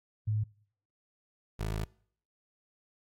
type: tone pair in turn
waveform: sine / 20% pulse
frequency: 107 / 53.5 Hz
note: A2 / A1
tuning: -48 / -48 cents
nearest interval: octave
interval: 1200 cents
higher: first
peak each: -27 / -27 dBFS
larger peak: neither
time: 0.27-0.44 / 1.59-1.85 s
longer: second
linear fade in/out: 10 ms
effects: noise-tail reverb RT60 0.6 s tail -25 dB re dry + AAC 48 kbps